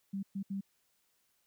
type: tone bursts at uneven times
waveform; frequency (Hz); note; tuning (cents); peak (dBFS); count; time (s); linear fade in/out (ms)
sine; 196; G3; 0; -34; 3; 0.13-0.23 / 0.35-0.43 / 0.5-0.61; 10
effects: white hiss -75 dBFS RMS until 1.46 s